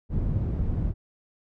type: low-pass noise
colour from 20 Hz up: white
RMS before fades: -26 dBFS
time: 0.09-0.94 s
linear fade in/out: 50 ms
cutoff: 110 Hz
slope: 12 dB/octave
effects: none